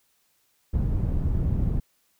white low-pass noise, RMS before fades -24 dBFS, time 0.73-1.8 s, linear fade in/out 10 ms, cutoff 100 Hz, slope 12 dB/octave, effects white hiss -68 dBFS RMS until 2.19 s

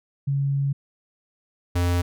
sine / square tone pair in turn, 139.2 / 87.85 Hz, C#3 / F2, +8 / +11 cents, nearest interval minor sixth, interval 797 cents, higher first, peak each -20 dBFS, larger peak neither, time 0.27-0.73 / 1.75-2.02 s, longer first, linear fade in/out 10 ms, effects none

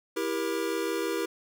square chord, E diminished, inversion none, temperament just, 329.6 / 395.6 / 474.7 Hz, E4 / G4 / Bb4, 0 / +16 / +31 cents, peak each -33 dBFS, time 0.16-1.26 s, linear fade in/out 10 ms, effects none

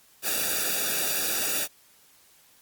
white noise with comb filter, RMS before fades -27 dBFS, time 0.22-1.68 s, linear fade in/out 50 ms, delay 0.95 ms, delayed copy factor -0.95, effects white hiss -58 dBFS RMS until 2.61 s + Opus 48 kbps

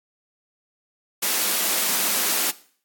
white high-pass noise, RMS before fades -22 dBFS, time 1.22-2.51 s, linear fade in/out 10 ms, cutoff 180 Hz, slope 96 dB/octave, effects noise-tail reverb RT60 0.5 s tail -18 dB re dry + AAC 64 kbps

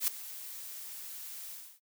blue noise with ADSR envelope, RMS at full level -27 dBFS, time 0-1.8 s, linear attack 78 ms, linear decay 4 ms, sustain -17 dB, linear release 300 ms, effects noise-tail reverb RT60 0.1 s tail -25 dB re dry

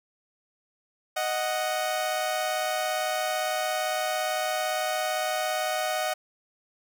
sawtooth tone pair together, 622.3 / 740 Hz, D#5 / F#5, 0 / 0 cents, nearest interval minor third, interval 300 cents, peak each -25 dBFS, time 1.16-6.14 s, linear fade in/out 10 ms, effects none

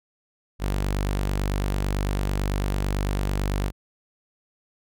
sawtooth tone, 49 Hz, G1, in tune, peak -19 dBFS, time 0.59-3.72 s, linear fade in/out 50 ms, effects none

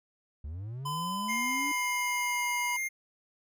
triangle linear sweep, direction up, 67.5 to 293.4 Hz, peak -34 dBFS, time 0.44-1.72 s, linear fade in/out 5 ms
square tone with pitch glide, 1015 to 974.2 Hz, B5 to B5, +47 to -24 cents, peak -33 dBFS, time 0.85-2.77 s, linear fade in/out 10 ms, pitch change -71 cents, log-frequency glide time 1.1-2.5 s
square tone, 2116 Hz, C7, 19 cents sharp, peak -31 dBFS, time 1.28-2.89 s, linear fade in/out 20 ms
effects none

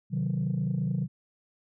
sine chord, C diminished, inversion none, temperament equal, 130.81 / 155.56 / 185 Hz, C3 / Eb3 / Gb3, 0 / 0 / 0 cents, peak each -29 dBFS, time 0.1-1.08 s, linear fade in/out 50 ms, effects tanh soft clip ceiling -21 dBFS

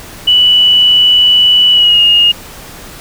sine tone with pitch glide, 2960 to 2851 Hz, F#7 to F7, 0 to +35 cents, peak -4 dBFS, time 0.27-2.32 s, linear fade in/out 10 ms, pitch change -65 cents, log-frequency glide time 1.71-2.01 s, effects pink hiss -31 dBFS RMS until 3 s

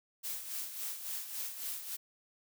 blue noise with tremolo, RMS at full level -38 dBFS, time 0.23-1.97 s, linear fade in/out 20 ms, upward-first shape sine, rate 3.6 Hz, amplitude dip 60%, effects none

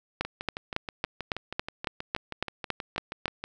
two click trains, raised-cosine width 0.3 ms, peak -11 / -18 dBFS, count 12 / 21, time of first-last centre 0.21-3.257 / 0.25-3.44 s, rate 3.61 / 6.27 Hz, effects none

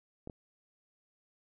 clicks, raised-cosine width 2 ms, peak -30 dBFS, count 2, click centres 0.274 / 0.298 s, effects none

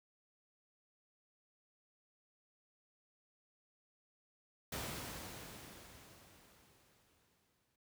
pink noise with exponential decay, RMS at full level -41 dBFS, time 4.72-7.76 s, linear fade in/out 5 ms, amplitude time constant 660 ms, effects high-pass 60 Hz 12 dB/octave

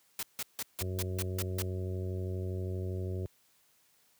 white noise bursts, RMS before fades -36 dBFS, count 8, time 0.19-1.622 s, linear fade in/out 2 ms, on 39 ms, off 160 ms
harmonic tone, 92.5 Hz, F#2, in tune, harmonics 1 / 2 / 3 / 4 / 5 / 6 / 7, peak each -33 / -44 / -50 / -41 / -48 / -50 / -53 dBFS, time 0.81-3.26 s, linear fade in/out 0 ms
effects white hiss -68 dBFS RMS until 4.19 s + high-pass 60 Hz 12 dB/octave

